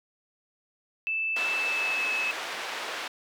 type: tone with pitch glide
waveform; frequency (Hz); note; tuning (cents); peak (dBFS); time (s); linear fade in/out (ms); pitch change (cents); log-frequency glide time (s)
sine; 2637 to 2592; E7 to E7; 0 to -30; -26; 1.07-2.31; 0; -30; 1.54-2.1
type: band-pass noise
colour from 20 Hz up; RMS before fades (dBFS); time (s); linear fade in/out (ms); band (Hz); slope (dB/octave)
white; -35; 1.36-3.08; 5; 470 to 2700; 12
effects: none